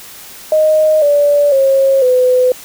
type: tone with pitch steps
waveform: sine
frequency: 621 / 579.4 / 540.6 / 504.4 Hz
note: D#5 / D5 / C#5 / B4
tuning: -3 / -24 / -44 / +36 cents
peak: -7 dBFS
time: 0.52-2.52 s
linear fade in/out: 2 ms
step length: 500 ms
effects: white hiss -34 dBFS RMS until 2.64 s